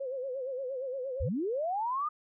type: tone with vibrato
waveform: sine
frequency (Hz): 523.3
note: C5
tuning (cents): 0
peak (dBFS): -33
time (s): 0-1.29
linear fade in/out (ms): 10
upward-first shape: sine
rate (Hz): 8.6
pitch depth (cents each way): 96
type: linear sweep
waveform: sine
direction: up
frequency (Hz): 44.18 to 1244.5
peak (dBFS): -29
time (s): 1.2-2.09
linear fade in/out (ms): 10
effects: none